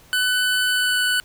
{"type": "tone with pitch glide", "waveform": "25% pulse", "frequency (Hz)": [1499, 1490.4], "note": ["F#6", "F#6"], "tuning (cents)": [22, 12], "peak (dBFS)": -14, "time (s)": [0.13, 1.2], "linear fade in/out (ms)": 0, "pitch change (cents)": -10, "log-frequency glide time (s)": [0.67, 0.99], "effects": ["pink hiss -51 dBFS RMS until 1.24 s"]}